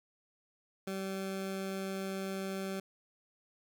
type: tone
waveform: 20% pulse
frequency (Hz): 192.6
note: G3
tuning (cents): -30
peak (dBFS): -31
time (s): 0.87-2.8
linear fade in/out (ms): 5
effects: none